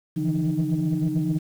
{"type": "tone cluster", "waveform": "sine", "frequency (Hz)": [143.4, 157.4, 164.2, 173.1, 308.4], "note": ["D3", "D#3", "E3", "F3", "D#4"], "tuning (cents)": [-41, 20, -6, -15, -15], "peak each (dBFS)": [-29, -29, -24, -28, -25], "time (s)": [0.16, 1.39], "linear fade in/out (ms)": 20, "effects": ["tanh soft clip ceiling -15 dBFS", "8-bit"]}